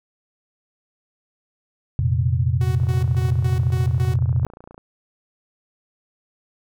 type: chord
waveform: sine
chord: F suspended fourth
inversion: none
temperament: equal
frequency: 87.31 / 116.54 / 130.81 Hz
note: F2 / Bb2 / C3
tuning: 0 / 0 / 0 cents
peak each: -21 dBFS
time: 1.99-4.45 s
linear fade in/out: 0 ms
type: tone with tremolo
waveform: sawtooth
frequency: 371.8 Hz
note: F#4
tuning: 8 cents sharp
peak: -28 dBFS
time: 2.61-4.16 s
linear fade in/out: 2 ms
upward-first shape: square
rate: 3.6 Hz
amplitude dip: 80%
type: click train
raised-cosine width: 1 ms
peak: -27 dBFS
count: 58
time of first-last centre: 2.8-4.779 s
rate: 28.8 Hz
effects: none